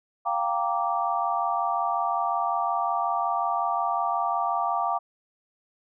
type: chord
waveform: sine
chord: G minor seventh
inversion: third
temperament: equal with one note detuned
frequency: 698.5 / 784 / 932.3 / 1167.2 Hz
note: F5 / G5 / Bb5 / D6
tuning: 0 / 0 / 0 / -11 cents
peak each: -28 / -29 / -30 / -28 dBFS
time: 0.25-4.99 s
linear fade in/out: 20 ms
effects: none

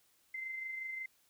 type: tone with amplitude modulation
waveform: sine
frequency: 2075 Hz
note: C7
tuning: 15 cents flat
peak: -37 dBFS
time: 0.34-1.06 s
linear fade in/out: 5 ms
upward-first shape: sine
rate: 25.5 Hz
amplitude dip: 40%
effects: white hiss -71 dBFS RMS until 1.29 s

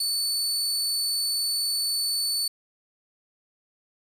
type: tone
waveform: sawtooth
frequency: 4479 Hz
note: C#8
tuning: 17 cents sharp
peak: -21 dBFS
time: 0-2.48 s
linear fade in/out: 5 ms
effects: resampled to 32000 Hz + 8-bit

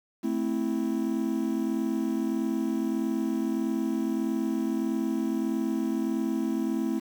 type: chord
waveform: triangle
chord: A minor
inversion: none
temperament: equal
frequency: 220 / 261.6 / 329.6 Hz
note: A3 / C4 / E4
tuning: 0 / 0 / 0 cents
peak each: -28 dBFS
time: 0.23-7 s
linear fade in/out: 20 ms
effects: 8-bit

